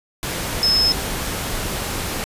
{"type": "tone in noise", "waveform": "sine", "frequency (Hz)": 5190, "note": "E8", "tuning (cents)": -28, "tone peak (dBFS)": -14, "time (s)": [0.63, 0.92], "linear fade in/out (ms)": 0, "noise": "pink", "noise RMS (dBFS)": -25, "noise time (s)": [0.23, 2.24], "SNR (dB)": 8, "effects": ["resampled to 32000 Hz"]}